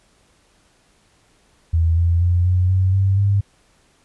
sine tone with pitch steps, 82.4 / 85.11 / 87.91 / 90.8 / 93.78 / 96.87 / 100.05 Hz, E2 / F2 / F2 / F#2 / F#2 / G2 / G2, 0 / -44 / +12 / -32 / +24 / -20 / +36 cents, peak -13 dBFS, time 1.73-3.41 s, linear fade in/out 10 ms, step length 240 ms, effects pink hiss -58 dBFS RMS until 4.04 s + resampled to 24000 Hz

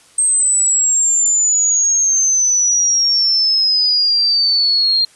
sine exponential sweep, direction down, 8372 to 4186 Hz, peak -11 dBFS, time 0.18-5.05 s, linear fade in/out 5 ms, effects white hiss -48 dBFS RMS until 5.15 s + resampled to 24000 Hz

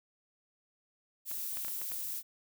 violet noise, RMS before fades -38 dBFS, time 1.25-2.23 s, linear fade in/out 50 ms
clicks, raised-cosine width 0.3 ms, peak -29 dBFS, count 6, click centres 1.314 / 1.571 / 1.648 / 1.683 / 1.816 / 1.918 s
effects none

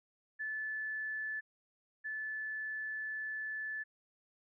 sine tone pair in turn, 1739 / 1739 Hz, A6 / A6, -21 / -21 cents, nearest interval unison, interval 0 cents, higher neither, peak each -36 / -37 dBFS, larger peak first, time 0.39-1.41 / 2.04-3.84 s, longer second, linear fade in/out 20 ms, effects none

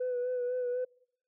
sine tone with vibrato, 496.5 Hz, B4, 9 cents sharp, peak -28 dBFS, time 0-0.85 s, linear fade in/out 10 ms, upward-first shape sine, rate 4 Hz, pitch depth 30 cents each way, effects noise-tail reverb RT60 0.7 s tail -26 dB re dry + tanh soft clip ceiling -27 dBFS

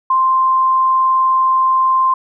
sine tone, 1046.5 Hz, C6, in tune, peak -10 dBFS, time 0.1-2.14 s, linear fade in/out 5 ms, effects none

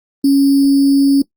sine tone with sample-and-hold, 277.2 Hz, C#4, in tune, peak -7 dBFS, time 0.24-1.22 s, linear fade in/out 5 ms, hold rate 4900 Hz, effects noise-tail reverb RT60 0.1 s tail -20 dB re dry + Opus 24 kbps

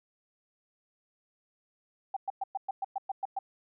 sine tone bursts, 780 Hz, G5, 9 cents flat, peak -29 dBFS, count 10, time 2.14-3.39 s, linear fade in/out 5 ms, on 26 ms, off 110 ms, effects none

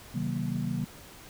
sine chord, C half-diminished seventh, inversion none, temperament just, 130.81 / 156.98 / 188.37 / 235.5 Hz, C3 / Eb3 / Gb3 / Bb3, 0 / +16 / +31 / +18 cents, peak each -34 dBFS, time 0.14-0.85 s, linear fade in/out 10 ms, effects pink hiss -49 dBFS RMS until 1.29 s

